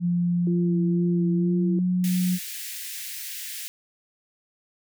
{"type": "tone with pitch glide", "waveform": "sine", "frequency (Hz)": [174.61, 181.29], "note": ["F3", "F#3"], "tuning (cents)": [0, -35], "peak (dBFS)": -20, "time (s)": [0, 2.39], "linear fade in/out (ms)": 50, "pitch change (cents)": 65, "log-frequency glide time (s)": [1.32, 1.68]}
{"type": "tone with vibrato", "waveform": "sine", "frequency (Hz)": 342.4, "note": "F4", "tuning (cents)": -34, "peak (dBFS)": -27, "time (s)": [0.47, 1.79], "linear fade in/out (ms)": 2, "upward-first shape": "sine", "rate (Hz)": 2.1, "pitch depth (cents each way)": 28}
{"type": "high-pass noise", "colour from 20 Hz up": "white", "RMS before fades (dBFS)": -35, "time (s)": [2.04, 3.68], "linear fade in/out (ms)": 0, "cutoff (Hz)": 1700, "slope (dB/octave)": 48}
{"effects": []}